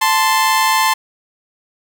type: tone pair together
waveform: sawtooth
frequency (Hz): 880 / 1043.2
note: A5 / C6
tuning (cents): 0 / -5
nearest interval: minor third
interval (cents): 295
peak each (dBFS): -11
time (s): 0.01-0.94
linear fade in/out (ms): 10
effects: none